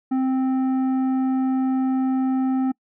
sine tone with tanh clipping, 261.6 Hz, C4, in tune, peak -20 dBFS, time 0.11-2.72 s, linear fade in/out 10 ms, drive 9 dB, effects noise-tail reverb RT60 0.1 s tail -26 dB re dry

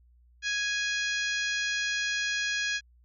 harmonic tone, 830 Hz, G#5, 1 cent flat, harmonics 2 / 3 / 4 / 5 / 6 / 7 / 8, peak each -30 / -34 / -36 / -38 / -40 / -41 / -42 dBFS, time 0.42-2.81 s, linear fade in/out 50 ms, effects added 60 Hz sine -57 dBFS peak until 3.04 s

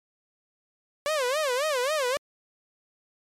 sawtooth tone with vibrato, 554.4 Hz, C#5, in tune, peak -20 dBFS, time 1.06-2.17 s, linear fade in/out 0 ms, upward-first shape sine, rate 3.7 Hz, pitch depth 220 cents each way, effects low-pass 11000 Hz 12 dB/octave + MP3 96 kbps

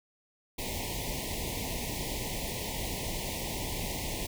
pink band-stop noise, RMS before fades -35 dBFS, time 0.58-4.27 s, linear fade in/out 10 ms, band 1000 to 1900 Hz, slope 96 dB/octave, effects none

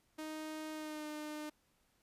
sawtooth tone with pitch glide, 311.1 to 302.6 Hz, D#4 to D#4, 0 to -48 cents, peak -38 dBFS, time 0.18-1.5 s, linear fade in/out 10 ms, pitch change -48 cents, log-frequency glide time 0.72-1.07 s, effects pink hiss -75 dBFS RMS until 2.02 s + resampled to 32000 Hz

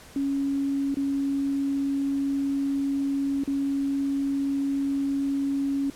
sine tone with dropouts, 277.2 Hz, C#4, in tune, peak -23 dBFS, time 0.16-5.9 s, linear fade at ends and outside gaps 2 ms, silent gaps 0.944-0.97 / 3.437-3.476 s, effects pink hiss -48 dBFS RMS until 5.95 s + low-pass 12000 Hz 12 dB/octave

